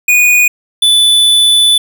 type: tone pair in turn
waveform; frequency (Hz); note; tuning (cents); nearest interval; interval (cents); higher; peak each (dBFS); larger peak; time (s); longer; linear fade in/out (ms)
square; 2464 / 3485; D#7 / A7; -17 / -17; tritone; 600; second; -6; neither; 0.08-0.48 / 0.82-1.78; second; 5
effects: none